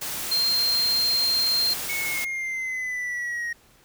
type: noise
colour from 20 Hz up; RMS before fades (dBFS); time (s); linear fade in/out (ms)
white; -31; 0.01-2.25; 10
type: tone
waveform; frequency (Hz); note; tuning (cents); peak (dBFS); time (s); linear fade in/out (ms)
sine; 4186; C8; 0; -20; 0.31-1.74; 10
type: linear sweep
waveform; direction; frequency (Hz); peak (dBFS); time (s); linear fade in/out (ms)
triangle; down; 2217 to 1872; -25; 1.89-3.53; 5
effects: pink hiss -57 dBFS RMS until 3.84 s